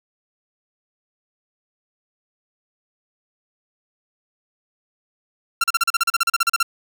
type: tone bursts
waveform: sawtooth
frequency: 1365 Hz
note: F6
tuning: 40 cents flat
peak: -11 dBFS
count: 16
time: 5.61-6.629 s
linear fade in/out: 5 ms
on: 29 ms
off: 37 ms
effects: none